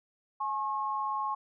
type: tone pair together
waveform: sine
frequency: 847 / 1083 Hz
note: G#5 / C#6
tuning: +34 / -41 cents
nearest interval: major third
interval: 425 cents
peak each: -34 / -31 dBFS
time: 0.4-1.35 s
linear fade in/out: 10 ms
effects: none